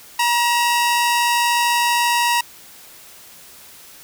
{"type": "tone pair together", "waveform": "sawtooth", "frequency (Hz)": [953, 2683], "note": ["A#5", "E7"], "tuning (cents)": [38, 30], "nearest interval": "octave + tritone", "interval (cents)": 1792, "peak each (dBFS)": [-12, -21], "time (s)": [0.19, 2.41], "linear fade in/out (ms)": 5, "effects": ["white hiss -43 dBFS RMS until 4.03 s"]}